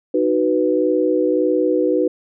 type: chord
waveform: sine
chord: B major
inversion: first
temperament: just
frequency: 308.7 / 370.4 / 493.9 Hz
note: D#4 / F#4 / B4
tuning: -14 / +2 / 0 cents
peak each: -19 / -19 / -18 dBFS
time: 0.14-2.08 s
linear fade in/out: 5 ms
effects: none